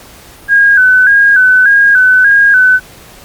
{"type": "tone with vibrato", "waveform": "sine", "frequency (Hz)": 1568, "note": "G6", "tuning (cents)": 0, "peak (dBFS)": -3, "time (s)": [0.48, 2.8], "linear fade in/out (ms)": 50, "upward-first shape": "square", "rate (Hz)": 1.7, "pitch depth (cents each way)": 67, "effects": ["pink hiss -36 dBFS RMS until 3.24 s", "Opus 48 kbps"]}